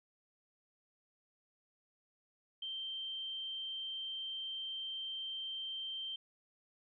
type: tone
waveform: sine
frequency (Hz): 3136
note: G7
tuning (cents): 0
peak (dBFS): -39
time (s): 2.62-6.16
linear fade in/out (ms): 5
effects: none